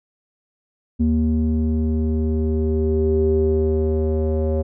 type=tone with low-pass filter sweep; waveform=square; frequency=78.3 Hz; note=D#2; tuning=11 cents sharp; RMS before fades=-19 dBFS; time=0.99-4.63 s; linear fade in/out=20 ms; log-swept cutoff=260 to 500 Hz; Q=7.2; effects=none